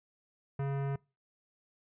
sine tone with hard clipping, 138.59 Hz, C#3, in tune, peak -33 dBFS, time 0.59-0.96 s, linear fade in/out 5 ms, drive 18 dB, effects noise-tail reverb RT60 0.3 s tail -25 dB re dry + resampled to 8000 Hz

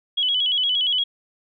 sine tone with vibrato, 3150 Hz, G7, 8 cents sharp, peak -18 dBFS, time 0.17-1.04 s, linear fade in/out 10 ms, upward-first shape square, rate 8.6 Hz, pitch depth 83 cents each way, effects none

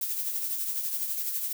violet noise with tremolo, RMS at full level -29 dBFS, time 0.01-1.53 s, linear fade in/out 5 ms, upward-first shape triangle, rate 12 Hz, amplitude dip 50%, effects none

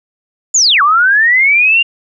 sine linear two-way sweep, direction down then up, 7250 to 1109 to 2817 Hz, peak -6 dBFS, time 0.54-1.83 s, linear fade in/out 10 ms, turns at 0.82 s, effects none

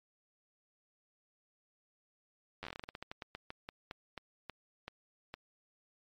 slowing click train, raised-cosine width 0.3 ms, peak -26 dBFS, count 23, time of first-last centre 2.63-5.34 s, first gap 10 ms, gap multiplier 1.2, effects MP3 64 kbps

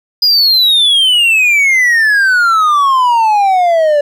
triangle exponential sweep, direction down, 4978 to 574 Hz, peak -5 dBFS, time 0.22-4.01 s, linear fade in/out 5 ms, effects none

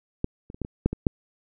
clicks, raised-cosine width 3 ms, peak -11 / -27 / -29 / -16 / -21 / -7 / -16 / -6 dBFS, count 8, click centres 0.244 / 0.501 / 0.545 / 0.617 / 0.649 / 0.86 / 0.93 / 1.068 s, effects none

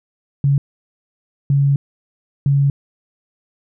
sine tone bursts at uneven times, 140 Hz, C#3, 18 cents sharp, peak -11 dBFS, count 3, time 0.44-0.58 / 1.5-1.76 / 2.46-2.7 s, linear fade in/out 2 ms, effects none

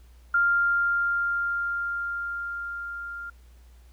sine tone with level ramp, 1396.9 Hz, F6, in tune, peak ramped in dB -18 to -34 dBFS, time 0.34-3.3 s, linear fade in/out 5 ms, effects added 60 Hz sine -49 dBFS peak until 3.92 s + pink hiss -63 dBFS RMS until 3.92 s

